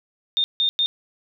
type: tone bursts at uneven times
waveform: sine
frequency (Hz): 3642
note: A#7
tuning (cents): -41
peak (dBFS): -17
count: 3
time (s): 0.37-0.44 / 0.6-0.69 / 0.79-0.86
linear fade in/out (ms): 0
effects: none